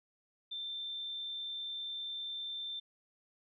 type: tone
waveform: sine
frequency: 3565 Hz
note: A7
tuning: 22 cents sharp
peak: -38 dBFS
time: 0.51-2.8 s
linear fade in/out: 10 ms
effects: none